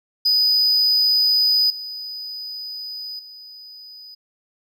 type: tone with level steps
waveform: triangle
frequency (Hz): 4978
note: D#8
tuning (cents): 0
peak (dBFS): -13 / -28 / -37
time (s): 0.25-4.15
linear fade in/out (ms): 10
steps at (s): 1.7 / 3.19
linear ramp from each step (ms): 2
effects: none